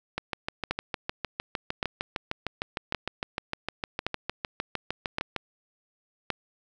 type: two click trains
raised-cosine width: 0.3 ms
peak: -13 / -11 dBFS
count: 35 / 6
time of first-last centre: 0.18-5.363 / 0.71-6.303 s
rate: 6.56 / 0.894 Hz
effects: none

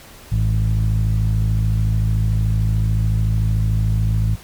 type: tone with low-pass filter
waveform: sawtooth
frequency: 53.6 Hz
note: A1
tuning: 45 cents flat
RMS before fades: -17 dBFS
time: 0.31-4.36 s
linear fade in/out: 20 ms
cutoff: 130 Hz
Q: 5.7
effects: pink hiss -42 dBFS RMS until 4.43 s + MP3 96 kbps

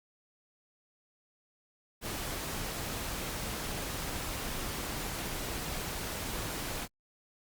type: noise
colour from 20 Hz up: pink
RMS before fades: -37 dBFS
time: 2.01-6.88 s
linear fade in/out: 50 ms
effects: Opus 48 kbps

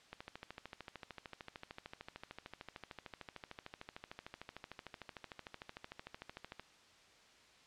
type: click train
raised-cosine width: 0.3 ms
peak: -30 dBFS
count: 87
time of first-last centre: 0.13-6.596 s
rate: 13.3 Hz
effects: white hiss -64 dBFS RMS until 7.66 s + low-pass 5000 Hz 12 dB/octave

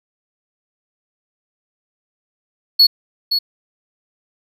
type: tone with echo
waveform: triangle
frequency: 4375 Hz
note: C#8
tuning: 24 cents flat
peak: -5 dBFS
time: 2.79-2.87 s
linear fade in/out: 10 ms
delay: 520 ms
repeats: 1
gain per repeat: -8 dB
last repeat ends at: 3.39 s
effects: none

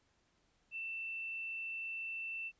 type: tone with frequency modulation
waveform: sine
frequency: 2674 Hz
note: E7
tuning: 24 cents sharp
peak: -39 dBFS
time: 0.71-2.52 s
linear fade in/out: 50 ms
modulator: 82 Hz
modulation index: 0.21
effects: pink hiss -75 dBFS RMS until 2.59 s + resampled to 16000 Hz

